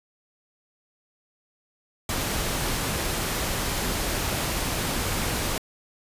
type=noise; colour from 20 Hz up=pink; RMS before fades=-27 dBFS; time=2.09-5.58 s; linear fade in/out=2 ms; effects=resampled to 32000 Hz